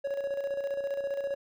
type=tone with tremolo; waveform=triangle; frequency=557 Hz; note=C#5; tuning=8 cents sharp; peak=-26 dBFS; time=0.04-1.35 s; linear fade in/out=10 ms; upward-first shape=square; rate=15 Hz; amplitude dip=50%; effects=none